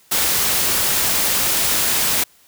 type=noise; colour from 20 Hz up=white; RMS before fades=-18 dBFS; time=0.11-2.24 s; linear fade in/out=10 ms; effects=white hiss -53 dBFS RMS until 2.47 s